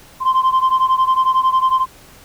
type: beating tone pair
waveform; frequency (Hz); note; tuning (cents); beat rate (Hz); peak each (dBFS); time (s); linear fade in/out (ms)
sine; 1039 / 1050; C6 / C6; -12 / +6; 11; -12 / -14; 0.2-1.86; 50
effects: tanh soft clip ceiling -9 dBFS + pink hiss -44 dBFS RMS until 2.24 s

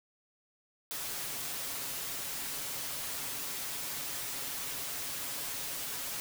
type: noise with comb filter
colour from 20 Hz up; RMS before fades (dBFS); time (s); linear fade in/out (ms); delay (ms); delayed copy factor
white; -38; 0.91-6.2; 0; 7.2; +0.5
effects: none

